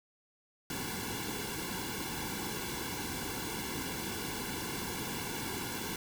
pink noise with comb filter, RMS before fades -38 dBFS, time 0.7-5.96 s, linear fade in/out 2 ms, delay 1.6 ms, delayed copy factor -0.95, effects none

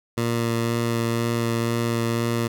15% pulse tone with vibrato, 116.54 Hz, A#2, in tune, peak -15 dBFS, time 0.17-2.48 s, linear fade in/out 10 ms, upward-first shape sine, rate 2 Hz, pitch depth 12 cents each way, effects none

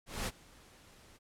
pink noise with ADSR envelope, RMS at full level -35 dBFS, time 0.06-1.19 s, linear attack 210 ms, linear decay 39 ms, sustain -24 dB, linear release 33 ms, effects low-pass 11000 Hz 12 dB/octave

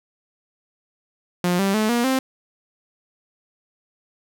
sawtooth tone with pitch steps, 177.5 / 195.81 / 216 / 238.3 / 262.9 Hz, F3 / G3 / A3 / A#3 / C4, +28 / -2 / -32 / +38 / +8 cents, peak -14 dBFS, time 1.44-2.19 s, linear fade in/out 2 ms, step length 150 ms, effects none

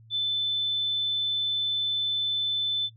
sine tone, 3520 Hz, A7, in tune, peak -24 dBFS, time 0.1-2.9 s, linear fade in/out 50 ms, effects noise-tail reverb RT60 0.1 s tail -24 dB re dry + added 112 Hz sine -50 dBFS peak until 2.96 s

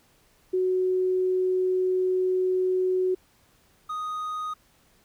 sine / triangle tone pair in turn, 370 / 1244.5 Hz, F#4 / D#6, 0 / 0 cents, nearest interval octave + major sixth, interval 2100 cents, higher second, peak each -21 / -27 dBFS, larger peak first, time 0.53-3.15 / 3.89-4.54 s, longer first, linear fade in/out 10 ms, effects pink hiss -62 dBFS RMS until 5.04 s

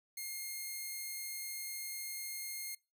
5% pulse tone, 2132 Hz, C7, 32 cents sharp, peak -30 dBFS, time 0.17-2.75 s, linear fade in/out 5 ms, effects noise-tail reverb RT60 0.3 s tail -26 dB re dry

